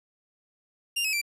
sawtooth tone with pitch steps, 2794 / 2562 / 2349 Hz, F7 / E7 / D7, 0 / -50 / 0 cents, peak -22 dBFS, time 0.96-1.215 s, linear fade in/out 10 ms, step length 85 ms, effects resampled to 32000 Hz

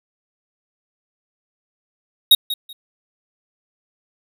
square tone with echo, 3762 Hz, A#7, 15 cents sharp, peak -7 dBFS, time 2.31-2.35 s, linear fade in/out 5 ms, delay 190 ms, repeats 2, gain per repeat -14 dB, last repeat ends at 2.73 s, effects none

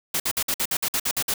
white noise bursts, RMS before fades -24 dBFS, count 11, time 0.14-1.34 s, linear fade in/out 5 ms, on 60 ms, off 54 ms, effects none

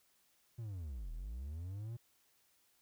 triangle linear two-way sweep, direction down then up, 120.5 to 37.26 to 120.5 Hz, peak -39 dBFS, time 0.58-1.97 s, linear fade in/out 10 ms, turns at 1.12 s, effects white hiss -73 dBFS RMS until 2.81 s

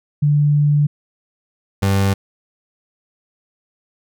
sine / 30% pulse tone pair in turn, 146.83 / 98 Hz, D3 / G2, 0 / 0 cents, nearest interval perfect fifth, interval 700 cents, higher first, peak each -11 dBFS, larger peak neither, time 0.22-0.87 / 1.82-2.14 s, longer first, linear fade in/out 10 ms, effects none

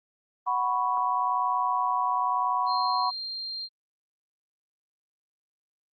sine chord, F# suspended fourth, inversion none, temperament equal, 740 / 987.8 / 1108.7 Hz, F#5 / B5 / C#6, 0 / 0 / 0 cents, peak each -30 / -26 / -28 dBFS, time 0.46-3.11 s, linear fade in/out 20 ms
sine tone, 4186 Hz, C8, in tune, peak -32 dBFS, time 2.66-3.69 s, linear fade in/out 50 ms
effects Opus 24 kbps

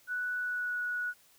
sine tone with pitch glide, 1480 to 1465.5 Hz, F#6 to F#6, 0 to -17 cents, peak -31 dBFS, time 0.07-1.14 s, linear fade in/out 50 ms, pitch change -17 cents, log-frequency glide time 0.37-0.8 s, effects white hiss -63 dBFS RMS until 1.38 s

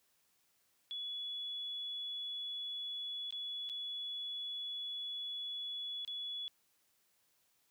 sine tone with dropouts, 3400 Hz, G#7, 40 cents sharp, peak -39 dBFS, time 0.91-6.48 s, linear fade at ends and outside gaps 0 ms, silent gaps 3.307-3.325 / 3.691-3.697 / 6.049-6.077 s, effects white hiss -75 dBFS RMS until 7.7 s + high-pass 60 Hz 12 dB/octave

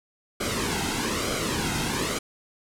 pink noise with flanger, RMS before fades -27 dBFS, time 0.4-2.19 s, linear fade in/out 10 ms, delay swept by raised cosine 1.1 to 1.75 ms, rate 1.1 Hz, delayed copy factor -0.65, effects low-pass 10000 Hz 12 dB/octave

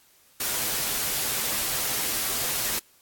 white noise with comb filter, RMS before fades -27 dBFS, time 0.4-2.79 s, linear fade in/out 5 ms, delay 11 ms, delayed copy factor -0.5, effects white hiss -59 dBFS RMS until 3.01 s + AAC 64 kbps

